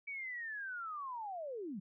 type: linear sweep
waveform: sine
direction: down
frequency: 2290 to 170 Hz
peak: -40 dBFS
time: 0.07-1.8 s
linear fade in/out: 10 ms
effects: none